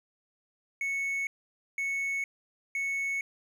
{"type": "tone bursts", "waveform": "triangle", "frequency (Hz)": 2209, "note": "C#7", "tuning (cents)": -7, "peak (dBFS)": -27, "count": 3, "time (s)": [0.81, 3.21], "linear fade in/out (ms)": 2, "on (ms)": 460, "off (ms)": 510, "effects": []}